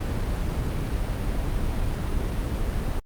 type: noise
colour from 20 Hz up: brown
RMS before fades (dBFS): -26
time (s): 0-3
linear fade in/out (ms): 10
effects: Opus 48 kbps